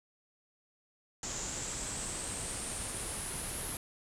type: noise with low-pass filter sweep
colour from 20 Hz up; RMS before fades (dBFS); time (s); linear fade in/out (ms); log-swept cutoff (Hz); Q
pink; -39; 1.23-3.77; 2; 7000 to 11000; 7.2
effects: none